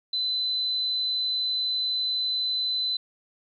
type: tone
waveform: sine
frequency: 4024 Hz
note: B7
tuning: 32 cents sharp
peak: -24 dBFS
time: 0.13-2.97 s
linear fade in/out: 5 ms
effects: 11-bit